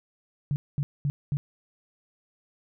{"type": "tone bursts", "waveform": "sine", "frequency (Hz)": 142.9, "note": "D3", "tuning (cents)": -47, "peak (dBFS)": -23, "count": 4, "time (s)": [0.51, 1.37], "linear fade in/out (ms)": 0, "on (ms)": 50, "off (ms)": 220, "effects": []}